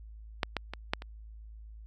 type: clicks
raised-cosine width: 0.3 ms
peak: -11 / -14 / -21 / -11 / -26 dBFS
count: 5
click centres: 0.432 / 0.567 / 0.736 / 0.935 / 1.021 s
effects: added 54 Hz sine -45 dBFS peak until 1.86 s